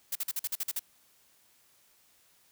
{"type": "noise bursts", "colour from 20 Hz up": "blue", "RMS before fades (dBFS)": -32, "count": 9, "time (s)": [0.12, 0.794], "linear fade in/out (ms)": 5, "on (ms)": 34, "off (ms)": 46, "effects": ["white hiss -65 dBFS RMS until 2.51 s"]}